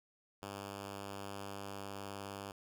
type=tone; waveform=5% pulse; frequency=99.6 Hz; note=G2; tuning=28 cents sharp; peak=-32 dBFS; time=0.42-2.52 s; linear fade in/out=10 ms; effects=none